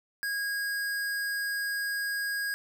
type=tone; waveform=square; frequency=1640 Hz; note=G#6; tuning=22 cents flat; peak=-30 dBFS; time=0.23-2.54 s; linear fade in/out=0 ms; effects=none